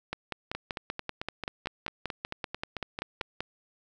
two click trains, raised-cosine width 0.3 ms, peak -16 / -18 dBFS, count 18 / 13, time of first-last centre 0.13-3.406 / 0.55-3.211 s, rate 5.19 / 4.51 Hz, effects none

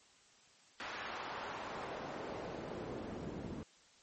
pink noise with band-pass filter sweep, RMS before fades -44 dBFS, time 0.8-3.63 s, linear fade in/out 0 ms, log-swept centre 1500 to 210 Hz, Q 0.95, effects white hiss -65 dBFS RMS until 4.02 s + MP3 32 kbps

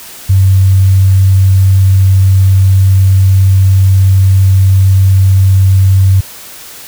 sine tone, 95.8 Hz, G2, 39 cents flat, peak -3 dBFS, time 0.29-6.21 s, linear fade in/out 10 ms, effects white hiss -30 dBFS RMS until 6.87 s

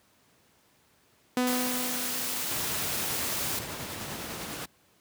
sawtooth tone with exponential decay, 250 Hz, B3, 21 cents sharp, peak -19 dBFS, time 1.37-3.03 s, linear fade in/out 0 ms, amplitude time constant 360 ms
white noise, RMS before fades -32 dBFS, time 1.47-3.59 s, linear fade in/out 2 ms
pink noise with tremolo, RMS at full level -35 dBFS, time 2.5-4.66 s, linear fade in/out 10 ms, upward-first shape triangle, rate 10 Hz, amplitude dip 30%
effects pink hiss -64 dBFS RMS until 5 s + high-pass 100 Hz 12 dB/octave

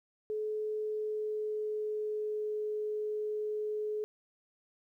sine tone with pitch glide, 428.5 to 424.8 Hz, A4 to G#4, -46 to +39 cents, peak -32 dBFS, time 0.3-4.04 s, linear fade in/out 0 ms, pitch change -15 cents, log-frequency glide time 0.79-2.53 s, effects 12-bit

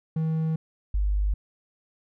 triangle / sine tone pair in turn, 159.6 / 50.27 Hz, D#3 / G1, +44 / +44 cents, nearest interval octave + minor sixth, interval 2000 cents, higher first, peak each -21 dBFS, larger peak neither, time 0.16-0.56 / 0.94-1.34 s, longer neither, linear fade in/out 5 ms, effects none

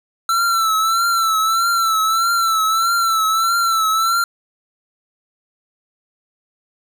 square tone with vibrato, 1336 Hz, E6, 23 cents sharp, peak -15 dBFS, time 0.29-4.24 s, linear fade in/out 2 ms, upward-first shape triangle, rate 1.6 Hz, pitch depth 66 cents each way, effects none

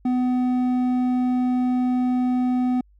sine tone with hard clipping, 250.7 Hz, B3, 26 cents sharp, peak -20 dBFS, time 0.05-2.81 s, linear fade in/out 5 ms, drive 6 dB, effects added 50 Hz sine -52 dBFS peak until 2.99 s

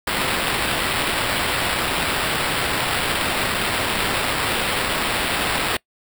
blue noise with sample-and-hold, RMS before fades -22 dBFS, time 0.07-5.77 s, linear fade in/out 5 ms, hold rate 6300 Hz, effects noise-tail reverb RT60 0.1 s tail -24 dB re dry

